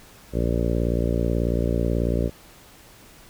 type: harmonic tone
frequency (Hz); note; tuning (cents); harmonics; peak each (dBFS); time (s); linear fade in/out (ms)
58.27; A#1; 0; 1 / 2 / 3 / 4 / 5 / 6 / 7 / 8 / 9 / 10; -24 / -27 / -29 / -30 / -31 / -32 / -32 / -33 / -34 / -34; 0.32-2.31; 50
effects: pink hiss -49 dBFS RMS until 3.29 s